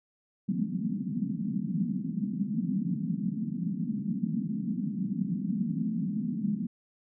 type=band-pass noise; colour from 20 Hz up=pink; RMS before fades=-31 dBFS; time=0.48-6.67 s; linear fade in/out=10 ms; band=170 to 240 Hz; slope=48 dB/octave; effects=none